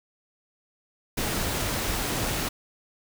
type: noise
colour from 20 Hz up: pink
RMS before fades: -28 dBFS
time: 1.17-2.49 s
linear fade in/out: 10 ms
effects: none